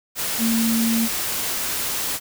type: tone in noise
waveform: sine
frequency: 227.7 Hz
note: A#3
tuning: 40 cents flat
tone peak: -18 dBFS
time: 0.38-1.09 s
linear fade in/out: 50 ms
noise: white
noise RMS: -25 dBFS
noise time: 0.15-2.2 s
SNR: +4 dB
effects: none